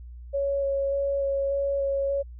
sine tone with vibrato, 554.4 Hz, C#5, in tune, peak -23 dBFS, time 0.33-2.23 s, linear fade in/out 20 ms, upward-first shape square, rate 1.7 Hz, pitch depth 9 cents each way, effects added 60 Hz sine -39 dBFS peak until 2.39 s

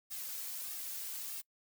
blue noise with flanger, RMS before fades -42 dBFS, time 0.1-1.42 s, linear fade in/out 20 ms, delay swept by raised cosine 2 to 3.3 ms, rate 1.6 Hz, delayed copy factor -0.75, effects noise-tail reverb RT60 0.1 s tail -24 dB re dry

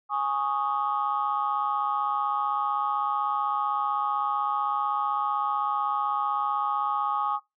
sine chord, Ab suspended fourth, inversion none, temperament equal, 830.6 / 1108.7 / 1244.5 Hz, Ab5 / Db6 / Eb6, 0 / 0 / 0 cents, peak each -28 dBFS, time 0.09-7.4 s, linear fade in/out 50 ms, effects noise-tail reverb RT60 0.2 s tail -23 dB re dry + tanh soft clip ceiling -16 dBFS

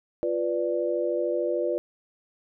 sine chord, B diminished, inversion second, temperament equal, 349.2 / 493.9 / 587.3 Hz, F4 / B4 / D5, 0 / 0 / 0 cents, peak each -28 dBFS, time 0.23-1.78 s, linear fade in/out 0 ms, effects none

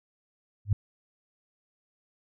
sine tone with exponential growth, 102 Hz, G#2, 31 cents flat, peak -16 dBFS, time 0.65-0.73 s, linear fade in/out 5 ms, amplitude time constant 17 ms, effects none

